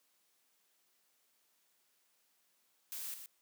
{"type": "noise with echo", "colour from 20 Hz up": "blue", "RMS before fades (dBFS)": -43, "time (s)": [2.92, 3.14], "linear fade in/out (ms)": 0, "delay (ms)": 120, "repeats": 1, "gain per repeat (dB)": -7, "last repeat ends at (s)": 3.26, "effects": ["white hiss -75 dBFS RMS until 3.41 s", "high-pass 200 Hz 12 dB/octave"]}